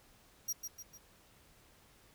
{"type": "tone with echo", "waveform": "sawtooth", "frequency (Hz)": 5710, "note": "F8", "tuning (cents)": 37, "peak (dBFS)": -31, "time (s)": [0.48, 0.53], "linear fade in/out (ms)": 10, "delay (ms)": 150, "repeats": 3, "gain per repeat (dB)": -6, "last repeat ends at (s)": 0.98, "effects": ["pink hiss -64 dBFS RMS until 2.14 s"]}